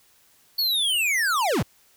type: linear sweep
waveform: square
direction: down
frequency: 4482 to 61.74 Hz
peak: -21 dBFS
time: 0.58-1.63 s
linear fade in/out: 10 ms
effects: white hiss -59 dBFS RMS until 1.96 s